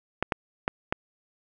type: clicks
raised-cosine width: 0.5 ms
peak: -9 dBFS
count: 4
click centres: 0.226 / 0.322 / 0.679 / 0.925 s
effects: none